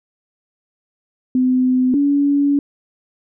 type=tone pair in turn; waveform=sine; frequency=254.9 / 284.2 Hz; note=C4 / C#4; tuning=-45 / +43 cents; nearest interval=major second; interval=188 cents; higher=second; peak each=-12 / -12 dBFS; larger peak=neither; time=1.35-1.94 / 1.94-2.59 s; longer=second; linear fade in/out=2 ms; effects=none